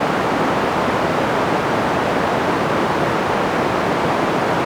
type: band-pass noise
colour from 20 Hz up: white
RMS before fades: -18 dBFS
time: 0-4.65 s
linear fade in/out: 10 ms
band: 130 to 970 Hz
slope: 12 dB/octave
effects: none